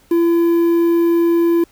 triangle tone with quantisation, 338.7 Hz, E4, 47 cents sharp, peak -9 dBFS, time 0.11-1.64 s, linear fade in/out 5 ms, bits 6, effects pink hiss -53 dBFS RMS until 1.71 s

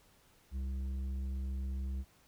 triangle tone with tanh clipping, 66.3 Hz, C2, 23 cents sharp, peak -36 dBFS, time 0.51-2.05 s, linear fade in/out 50 ms, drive 12 dB, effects pink hiss -66 dBFS RMS until 2.27 s

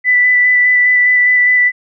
sine tone with vibrato, 1985 Hz, B6, 8 cents sharp, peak -7 dBFS, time 0.04-1.72 s, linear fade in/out 50 ms, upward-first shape square, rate 4.9 Hz, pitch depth 10 cents each way, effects none

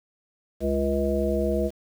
harmonic tone with a mistuned harmonic, 69.3 Hz, C#2, in tune, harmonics 1 / 3 / 5 / 7 / 9, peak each -28 / -28 / -28 / -28 / -28 dBFS, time 0.6-1.71 s, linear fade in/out 50 ms, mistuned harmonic 9, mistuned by +23 cents, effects 8-bit

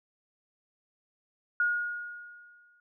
sine tone with exponential decay, 1437 Hz, F6, 49 cents sharp, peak -22 dBFS, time 1.6-2.8 s, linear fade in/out 2 ms, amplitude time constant 260 ms, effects none

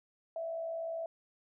sine tone with frequency modulation, 659.3 Hz, E5, in tune, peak -35 dBFS, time 0.36-1.06 s, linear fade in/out 2 ms, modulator 56.6 Hz, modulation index 0.35, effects none

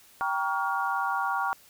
sine chord, G half-diminished seventh, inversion none, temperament just, 784 / 940.8 / 1128.9 / 1411.2 Hz, G5 / Bb5 / Db6 / F6, 0 / +16 / +31 / +18 cents, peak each -31 dBFS, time 0.21-1.53 s, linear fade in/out 0 ms, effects white hiss -56 dBFS RMS until 1.69 s

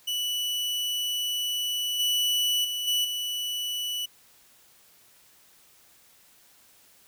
40% pulse tone with level steps, 2960 Hz, F#7, in tune, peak -26 / -22 / -28 / -22 / -28 dBFS, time 0.07-4.06 s, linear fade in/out 10 ms, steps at 1.99 / 2.64 / 2.87 / 3.04 s, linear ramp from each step 10 ms, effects white hiss -58 dBFS RMS until 7.07 s

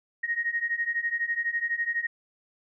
sine beating tone pair, 1864.7 / 1876.7 Hz, A#6 / A#6, 0 / +11 cents, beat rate 12 Hz, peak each -30 / -28 dBFS, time 0.23-2.07 s, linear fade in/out 10 ms, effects none

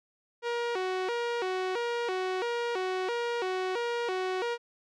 sawtooth tone with vibrato, 420 Hz, G#4, 19 cents sharp, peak -25 dBFS, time 0.42-4.58 s, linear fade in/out 50 ms, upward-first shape square, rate 1.5 Hz, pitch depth 210 cents each way, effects low-pass 4000 Hz 12 dB/octave

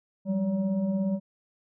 sine tone with frequency modulation, 196 Hz, G3, in tune, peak -24 dBFS, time 0.25-1.2 s, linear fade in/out 50 ms, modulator 375 Hz, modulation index 0.61, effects none

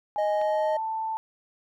sine tone with pitch glide, 830.6 to 885.1 Hz, G#5 to A5, 0 to +10 cents, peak -27 dBFS, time 0.16-1.17 s, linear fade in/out 0 ms, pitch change +110 cents, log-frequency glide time 0.33-0.8 s
triangle tone, 622 Hz, D#5, 1 cent flat, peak -22 dBFS, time 0.18-0.77 s, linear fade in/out 5 ms
click, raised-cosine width 0.3 ms, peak -28 dBFS, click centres 0.415 s
effects none

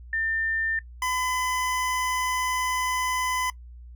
sine / 25% pulse tone pair in turn, 1800 / 1010.2 Hz, A6 / B5, +39 / +39 cents, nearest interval minor seventh, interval 1000 cents, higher first, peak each -24 / -21 dBFS, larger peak second, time 0.13-0.79 / 1.02-3.5 s, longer second, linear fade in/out 2 ms, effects noise-tail reverb RT60 0.1 s tail -20 dB re dry + added 60 Hz sine -41 dBFS peak until 3.95 s

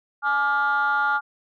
sine chord, D diminished, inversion second, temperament just, 845.8 / 1174.7 / 1409.6 Hz, Ab5 / D6 / F6, +31 / 0 / +16 cents, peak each -23 / -25 / -20 dBFS, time 0.22-1.21 s, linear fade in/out 50 ms, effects tanh soft clip ceiling -14 dBFS

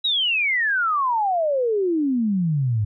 sine exponential sweep, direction down, 3916 to 100.7 Hz, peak -18 dBFS, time 0.04-2.85 s, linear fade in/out 10 ms, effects none

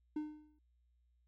triangle tone with exponential decay, 303.5 Hz, D#4, 43 cents flat, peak -32 dBFS, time 0.16-0.59 s, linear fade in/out 5 ms, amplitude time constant 93 ms, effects added 60 Hz sine -70 dBFS peak until 1.27 s

